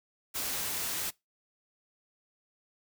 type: noise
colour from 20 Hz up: white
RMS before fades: -34 dBFS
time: 0.34-1.11 s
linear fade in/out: 20 ms
effects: noise-tail reverb RT60 0.2 s tail -23 dB re dry